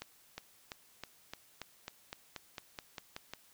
accelerating click train, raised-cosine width 0.2 ms, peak -24 dBFS, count 14, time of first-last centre 0.02-3.336 s, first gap 360 ms, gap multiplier 0.94, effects white hiss -64 dBFS RMS until 3.53 s

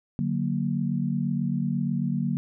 sine chord, D augmented, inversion none, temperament equal, 146.83 / 185 / 233.1 Hz, D3 / F#3 / A#3, 0 / 0 / 0 cents, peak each -28 dBFS, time 0.19-2.37 s, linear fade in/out 0 ms, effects none

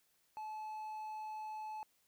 triangle tone, 863 Hz, A5, 34 cents flat, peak -40 dBFS, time 0.37-1.83 s, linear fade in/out 0 ms, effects white hiss -75 dBFS RMS until 2.07 s

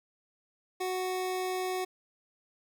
25% pulse tone, 370 Hz, F#4, in tune, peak -27 dBFS, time 0.8-1.85 s, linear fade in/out 10 ms, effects none

